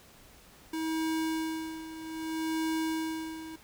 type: tone with tremolo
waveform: square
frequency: 320 Hz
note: D#4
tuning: 49 cents sharp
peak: -29 dBFS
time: 0.73-3.56 s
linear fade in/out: 5 ms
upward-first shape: sine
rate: 0.63 Hz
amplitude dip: 75%
effects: pink hiss -56 dBFS RMS until 3.63 s